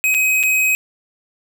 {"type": "tone with dropouts", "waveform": "square", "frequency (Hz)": 2530, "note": "D#7", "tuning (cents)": 28, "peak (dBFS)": -14, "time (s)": [0.04, 0.75], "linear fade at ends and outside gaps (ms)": 0, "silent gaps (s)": [[0.142, 0.147], [0.43, 0.435]], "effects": []}